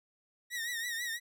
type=tone with vibrato; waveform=sawtooth; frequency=1885 Hz; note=A#6; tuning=19 cents sharp; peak=-31 dBFS; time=0.5-1.2 s; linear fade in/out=50 ms; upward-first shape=triangle; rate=6.1 Hz; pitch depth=90 cents each way; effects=none